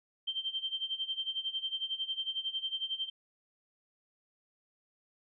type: tone with tremolo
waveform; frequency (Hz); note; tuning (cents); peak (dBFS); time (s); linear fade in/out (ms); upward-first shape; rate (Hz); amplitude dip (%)
sine; 3136; G7; 0; -30; 0.27-3.1; 10; sine; 11; 85
effects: none